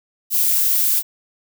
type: noise with high-pass filter sweep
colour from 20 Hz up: violet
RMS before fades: -17 dBFS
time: 0.3-1.03 s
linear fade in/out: 50 ms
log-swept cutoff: 2800 to 230 Hz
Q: 0.79
effects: none